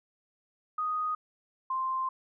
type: tone pair in turn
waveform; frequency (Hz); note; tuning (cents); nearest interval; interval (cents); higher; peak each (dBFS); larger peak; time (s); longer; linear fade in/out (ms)
sine; 1244.5 / 1046.5; D#6 / C6; 0 / 0; minor third; 300; first; -28; neither; 0.78-1.15 / 1.7-2.09; second; 5
effects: none